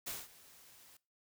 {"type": "noise with ADSR envelope", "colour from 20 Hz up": "white", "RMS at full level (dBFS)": -40, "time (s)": [0.06, 0.97], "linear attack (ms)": 14, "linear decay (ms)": 200, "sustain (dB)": -20, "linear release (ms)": 4, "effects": ["noise-tail reverb RT60 0.3 s tail -21 dB re dry"]}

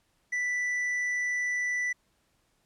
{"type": "tone with tanh clipping", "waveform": "sine", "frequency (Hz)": 1975.5, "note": "B6", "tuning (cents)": 0, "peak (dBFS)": -28, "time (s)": [0.32, 1.93], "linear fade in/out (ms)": 10, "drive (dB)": 5, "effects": ["pink hiss -71 dBFS RMS until 2.65 s", "low-pass 12000 Hz 12 dB/octave"]}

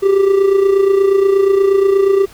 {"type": "tone with amplitude modulation", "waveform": "triangle", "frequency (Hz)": 392, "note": "G4", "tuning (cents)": 0, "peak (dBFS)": -4, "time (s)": [0.02, 2.26], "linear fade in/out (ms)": 20, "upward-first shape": "sine", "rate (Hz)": 28.4, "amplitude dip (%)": 60, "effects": ["pink hiss -42 dBFS RMS until 2.33 s"]}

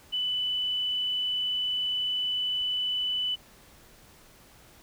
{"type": "tone", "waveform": "sine", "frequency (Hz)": 2989, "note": "F#7", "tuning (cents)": 17, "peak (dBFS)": -26, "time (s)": [0.12, 3.36], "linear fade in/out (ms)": 20, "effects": ["pink hiss -55 dBFS RMS until 4.82 s"]}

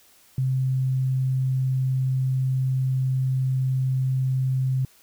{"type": "tone", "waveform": "sine", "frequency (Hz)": 130.81, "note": "C3", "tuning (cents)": 0, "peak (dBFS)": -20, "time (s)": [0.38, 4.85], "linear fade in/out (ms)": 2, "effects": ["white hiss -56 dBFS RMS until 5.02 s"]}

